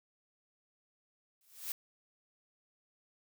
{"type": "noise with exponential growth", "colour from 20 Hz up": "blue", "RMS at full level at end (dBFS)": -35, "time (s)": [1.41, 1.72], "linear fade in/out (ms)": 1, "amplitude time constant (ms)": 67, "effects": []}